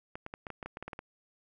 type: clicks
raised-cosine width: 0.5 ms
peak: -25 dBFS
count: 12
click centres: 0.155 / 0.264 / 0.339 / 0.468 / 0.503 / 0.628 / 0.66 / 0.771 / 0.826 / 0.88 / 0.932 / 0.991 s
effects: none